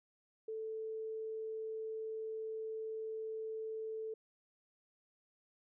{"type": "tone", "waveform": "sine", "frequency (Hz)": 440.6, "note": "A4", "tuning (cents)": 2, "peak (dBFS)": -39, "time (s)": [0.48, 4.14], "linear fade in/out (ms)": 5, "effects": []}